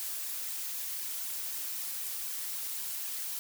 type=noise with flanger; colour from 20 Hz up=blue; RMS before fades=-37 dBFS; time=0-3.39 s; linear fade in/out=0 ms; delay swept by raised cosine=1.4 to 6.5 ms; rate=3.9 Hz; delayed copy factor=-1; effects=none